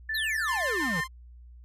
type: tone with pitch glide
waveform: sine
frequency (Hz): 1760 to 1807.4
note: A6 to A6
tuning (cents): 0 to +46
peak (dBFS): -28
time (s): 0.09-1.04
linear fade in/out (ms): 5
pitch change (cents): +46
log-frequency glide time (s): 0.55-0.93
type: exponential sweep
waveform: square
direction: down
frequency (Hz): 4361 to 146.5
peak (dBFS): -31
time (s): 0.14-1.01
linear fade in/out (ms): 10
type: tone with tremolo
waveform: sawtooth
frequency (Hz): 1046.5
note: C6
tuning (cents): 0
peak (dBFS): -29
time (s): 0.47-1.08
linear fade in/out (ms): 20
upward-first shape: sine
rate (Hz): 6.2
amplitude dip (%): 40
effects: added 60 Hz sine -46 dBFS peak until 1.64 s + resampled to 32000 Hz